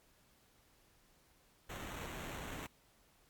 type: noise with sample-and-hold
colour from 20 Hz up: pink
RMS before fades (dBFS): -45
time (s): 1.69-2.67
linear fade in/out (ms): 10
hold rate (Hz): 4900
effects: pink hiss -69 dBFS RMS until 3.29 s + MP3 96 kbps